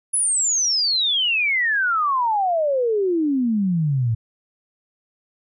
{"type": "exponential sweep", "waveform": "sine", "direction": "down", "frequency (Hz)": [10548, 108.9], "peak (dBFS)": -17, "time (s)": [0.13, 4.15], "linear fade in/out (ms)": 10, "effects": []}